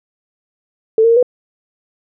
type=tone with pitch steps; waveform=sine; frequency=443 / 459.7 / 463.2 / 494.3 Hz; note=A4 / A#4 / A#4 / B4; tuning=+12 / -24 / -11 / +1 cents; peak=-7 dBFS; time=0.98-1.228 s; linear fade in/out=2 ms; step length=62 ms; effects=none